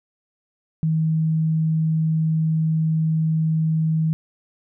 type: tone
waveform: sine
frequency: 159.2 Hz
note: D#3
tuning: 40 cents sharp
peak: -17 dBFS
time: 0.83-4.13 s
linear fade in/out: 0 ms
effects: none